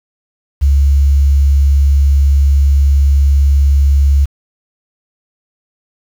sine tone with quantisation, 69.9 Hz, C#2, 15 cents sharp, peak -6 dBFS, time 0.61-4.26 s, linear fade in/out 20 ms, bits 6, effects none

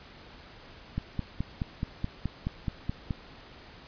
click train, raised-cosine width 5 ms, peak -17 dBFS, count 11, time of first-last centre 0.98-3.108 s, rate 4.7 Hz, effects pink hiss -50 dBFS RMS until 3.87 s + resampled to 11025 Hz

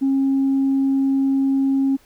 sine tone, 271 Hz, C#4, 39 cents flat, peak -14 dBFS, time 0.01-1.97 s, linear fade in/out 20 ms, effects tanh soft clip ceiling -12 dBFS + pink hiss -55 dBFS RMS until 2.05 s

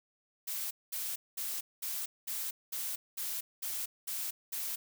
blue noise bursts, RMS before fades -37 dBFS, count 10, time 0.47-4.76 s, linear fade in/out 10 ms, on 240 ms, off 210 ms, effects none

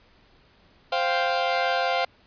sawtooth chord, C suspended fourth, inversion none, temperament equal, 523.3 / 698.5 / 784 Hz, C5 / F5 / G5, 0 / 0 / 0 cents, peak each -23 / -21 / -24 dBFS, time 0.92-2.05 s, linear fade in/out 5 ms, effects pink hiss -58 dBFS RMS until 2.26 s + resampled to 11025 Hz

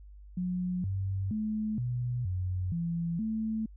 sine tone with pitch steps, 180.8 / 96.5 / 215.3 / 122.8 / 91.6 / 168.8 / 220 Hz, F#3 / G2 / A3 / B2 / F#2 / E3 / A3, -40 / -27 / -37 / -9 / -17 / +41 / 0 cents, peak -29 dBFS, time 0.37-3.66 s, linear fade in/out 5 ms, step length 470 ms, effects added 50 Hz sine -47 dBFS peak until 3.76 s

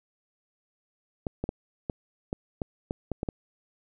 clicks, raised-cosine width 2 ms, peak -16 dBFS, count 10, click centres 1.268 / 1.44 / 1.491 / 1.898 / 2.329 / 2.618 / 2.909 / 3.117 / 3.231 / 3.288 s, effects none

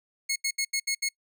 15% pulse tone bursts at uneven times, 2176 Hz, C#7, 33 cents flat, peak -19 dBFS, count 6, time 0.29-0.36 / 0.44-0.51 / 0.58-0.65 / 0.73-0.8 / 0.87-0.95 / 1.02-1.09 s, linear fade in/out 10 ms, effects noise-tail reverb RT60 0.1 s tail -24 dB re dry

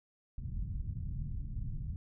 pink low-pass noise, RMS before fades -38 dBFS, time 0.38-1.96 s, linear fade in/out 2 ms, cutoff 150 Hz, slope 24 dB/octave, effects none

